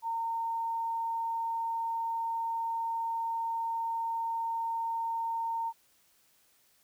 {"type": "tone", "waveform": "sine", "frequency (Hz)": 915, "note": "A#5", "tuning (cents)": -32, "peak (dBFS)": -30, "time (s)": [0.02, 5.73], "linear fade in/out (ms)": 50, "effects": ["white hiss -67 dBFS RMS until 6.83 s"]}